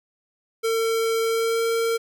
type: tone with pitch glide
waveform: square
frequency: 452.4 to 457.7 Hz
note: A4 to A#4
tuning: +48 to -32 cents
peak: -21 dBFS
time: 0.63-1.98 s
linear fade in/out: 20 ms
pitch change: +20 cents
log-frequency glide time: 1.23-1.63 s
effects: none